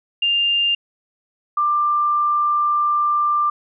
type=tone pair in turn; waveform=sine; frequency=2800 / 1186.8 Hz; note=F7 / D6; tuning=+4 / +18 cents; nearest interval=octave + minor third; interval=1486 cents; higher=first; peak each=-15 dBFS; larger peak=neither; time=0.22-0.75 / 1.57-3.5 s; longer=second; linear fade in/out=5 ms; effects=none